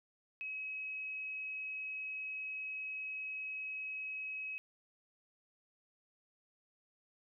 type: tone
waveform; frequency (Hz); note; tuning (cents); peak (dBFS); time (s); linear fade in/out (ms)
sine; 2555; D#7; +45; -39; 0.41-4.58; 0
effects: none